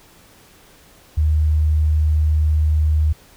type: tone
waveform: sine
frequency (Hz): 76.9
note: D#2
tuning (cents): -20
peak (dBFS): -13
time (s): 1.17-3.13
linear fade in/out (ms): 10
effects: pink hiss -49 dBFS RMS until 3.36 s